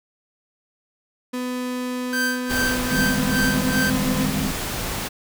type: tone with pitch glide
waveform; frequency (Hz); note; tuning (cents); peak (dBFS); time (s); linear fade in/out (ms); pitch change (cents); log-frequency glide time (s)
35% pulse; 250.2 to 254.9; B3 to C4; +23 to -45; -23; 1.33-4.26; 10; +32; 3.43-3.88
type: tone with tremolo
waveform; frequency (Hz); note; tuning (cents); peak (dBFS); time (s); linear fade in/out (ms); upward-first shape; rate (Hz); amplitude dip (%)
45% pulse; 1558; G6; -11; -20; 2.13-3.9; 0; sine; 2.5; 90
type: noise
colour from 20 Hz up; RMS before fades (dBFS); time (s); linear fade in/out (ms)
pink; -27; 2.49-5.09; 20
type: chord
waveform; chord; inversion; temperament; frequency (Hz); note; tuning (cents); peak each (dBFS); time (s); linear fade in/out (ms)
triangle; Ab major seventh; second; equal; 155.56 / 196 / 207.7 / 261.6; Eb3 / G3 / Ab3 / C4; 0 / 0 / 0 / 0; -26; 2.91-4.51; 5
effects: none